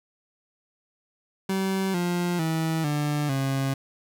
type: tone with pitch steps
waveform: 30% pulse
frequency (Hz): 191.7 / 175.79 / 161.2 / 147.82 / 135.55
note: G3 / F3 / E3 / D3 / C#3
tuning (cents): -38 / +12 / -38 / +12 / -38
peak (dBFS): -21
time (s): 1.49-3.74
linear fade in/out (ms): 5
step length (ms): 450
effects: none